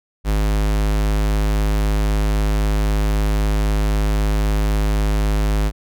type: tone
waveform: square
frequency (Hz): 51.91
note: G#1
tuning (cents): 0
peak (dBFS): -16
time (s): 0.24-5.72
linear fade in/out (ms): 50
effects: none